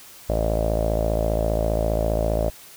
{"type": "tone with low-pass filter", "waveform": "sawtooth", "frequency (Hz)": 55, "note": "A1", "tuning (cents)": 0, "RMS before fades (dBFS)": -22, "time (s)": [0.29, 2.5], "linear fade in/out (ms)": 5, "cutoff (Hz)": 610, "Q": 8.9, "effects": ["white hiss -45 dBFS RMS until 2.76 s"]}